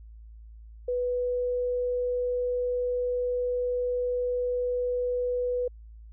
sine tone, 493.9 Hz, B4, in tune, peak -25 dBFS, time 0.88-5.68 s, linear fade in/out 5 ms, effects added 55 Hz sine -44 dBFS peak until 6.12 s

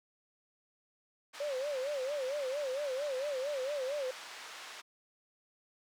pink band-pass noise, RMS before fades -48 dBFS, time 1.33-4.82 s, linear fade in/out 20 ms, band 950 to 5800 Hz, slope 12 dB/octave
sine tone with vibrato, 550 Hz, C#5, 14 cents flat, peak -33 dBFS, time 1.4-4.11 s, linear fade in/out 5 ms, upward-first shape sine, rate 4.4 Hz, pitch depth 140 cents each way
effects none

